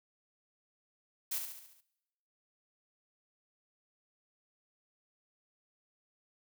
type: noise with echo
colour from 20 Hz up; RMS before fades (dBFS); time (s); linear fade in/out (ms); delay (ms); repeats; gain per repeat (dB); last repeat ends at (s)
blue; -35; 1.31-1.39; 10; 70; 6; -5; 1.81
effects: noise-tail reverb RT60 1.0 s tail -23 dB re dry